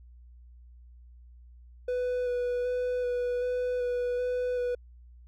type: tone with vibrato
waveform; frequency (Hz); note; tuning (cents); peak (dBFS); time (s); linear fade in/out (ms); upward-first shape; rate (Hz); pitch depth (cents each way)
triangle; 493.9; B4; 0; -25; 1.88-4.75; 5; square; 1.3; 11
effects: added 60 Hz sine -49 dBFS peak until 5.27 s